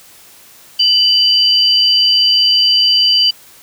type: tone pair together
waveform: sine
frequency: 2984 / 4719 Hz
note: F#7 / D8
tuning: +14 / +7 cents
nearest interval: minor sixth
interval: 793 cents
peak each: -11 dBFS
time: 0.79-3.31 s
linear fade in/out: 10 ms
effects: white hiss -42 dBFS RMS until 3.62 s